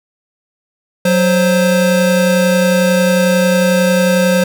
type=tone pair together; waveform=square; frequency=185 / 523.9 Hz; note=F#3 / C5; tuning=0 / +2 cents; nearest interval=octave + tritone; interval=1802 cents; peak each=-13 dBFS; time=1.05-4.44 s; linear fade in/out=5 ms; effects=none